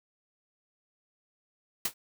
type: noise with exponential decay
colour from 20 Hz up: white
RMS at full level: -23 dBFS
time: 1.85-1.94 s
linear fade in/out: 5 ms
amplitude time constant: 18 ms
effects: none